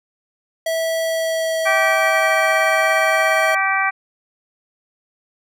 square tone with pitch glide, 653 to 640.3 Hz, E5 to D#5, -17 to +49 cents, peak -19 dBFS, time 0.66-3.55 s, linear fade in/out 5 ms, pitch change -34 cents, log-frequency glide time 1.02-2.4 s
harmonic tone, 387.6 Hz, G4, 20 cents flat, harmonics 2 / 3 / 4 / 5 / 6, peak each -22 / -22 / -22 / -22 / -22 dBFS, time 1.65-3.91 s, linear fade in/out 20 ms
effects none

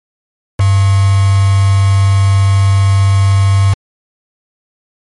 sine tone with quantisation, 98 Hz, G2, in tune, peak -6 dBFS, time 0.59-3.74 s, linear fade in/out 10 ms, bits 3, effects MP3 48 kbps

